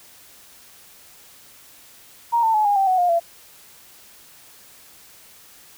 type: tone with pitch steps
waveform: sine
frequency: 937 / 894.7 / 854.3 / 815.7 / 778.9 / 743.7 / 710.1 / 678 Hz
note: A#5 / A5 / G#5 / G#5 / G5 / F#5 / F5 / E5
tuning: +9 / +29 / +49 / -31 / -11 / +9 / +29 / +49 cents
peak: -15 dBFS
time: 2.32-3.2 s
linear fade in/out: 20 ms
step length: 110 ms
effects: white hiss -48 dBFS RMS until 5.77 s